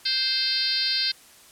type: harmonic tone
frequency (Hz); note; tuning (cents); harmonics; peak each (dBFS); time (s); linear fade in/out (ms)
523.3; C5; 0; 3 / 4 / 5 / 6 / 7 / 8 / 9 / 10; -35 / -36 / -35 / -34 / -31 / -26 / -26 / -35; 0.05-1.12; 10
effects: white hiss -51 dBFS RMS until 1.51 s + low-pass 12000 Hz 12 dB/octave